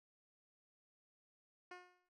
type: tone with exponential decay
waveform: 10% pulse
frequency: 360 Hz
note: F#4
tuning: 47 cents flat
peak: -39 dBFS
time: 1.71-2.09 s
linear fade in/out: 5 ms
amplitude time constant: 82 ms
effects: low-pass 4000 Hz 12 dB/octave + MP3 64 kbps